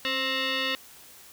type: tone with frequency modulation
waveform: sine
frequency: 523.3 Hz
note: C5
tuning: in tune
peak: -25 dBFS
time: 0.05-0.75 s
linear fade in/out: 0 ms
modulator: 792 Hz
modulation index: 4.5
effects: white hiss -50 dBFS RMS until 1.32 s